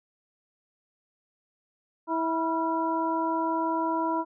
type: harmonic tone with a mistuned harmonic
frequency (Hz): 325.6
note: E4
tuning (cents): -21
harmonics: 1 / 2 / 3 / 4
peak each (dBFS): -29 / -33 / -27 / -39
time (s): 2.07-4.25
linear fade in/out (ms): 50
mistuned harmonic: 4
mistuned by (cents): +85
effects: none